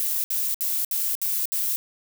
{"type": "noise bursts", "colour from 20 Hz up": "violet", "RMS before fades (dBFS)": -25, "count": 6, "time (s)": [0, 1.76], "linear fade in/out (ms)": 0, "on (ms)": 240, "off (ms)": 64, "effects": []}